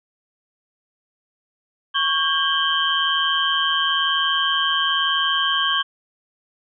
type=tone cluster; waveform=sine; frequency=1108 / 1603 / 3049 / 3210 Hz; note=C#6 / G6 / G7 / G7; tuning=-1 / +38 / -49 / +40 cents; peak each=-23 dBFS; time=1.94-5.83 s; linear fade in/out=20 ms; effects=none